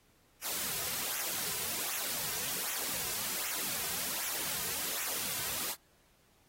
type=noise with flanger; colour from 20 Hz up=white; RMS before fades=-36 dBFS; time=0.41-5.76 s; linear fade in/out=50 ms; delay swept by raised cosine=0.21 to 3.61 ms; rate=1.3 Hz; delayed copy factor=-0.75; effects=pink hiss -68 dBFS RMS until 6.48 s + AAC 48 kbps